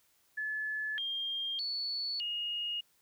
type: tone with pitch steps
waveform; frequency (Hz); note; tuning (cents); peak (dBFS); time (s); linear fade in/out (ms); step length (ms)
sine; 1723 / 3208 / 4436 / 2863; A6 / G7 / C#8 / F7; -37 / +39 / 0 / +42; -33; 0.37-2.81; 10; 610
effects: white hiss -70 dBFS RMS until 3.01 s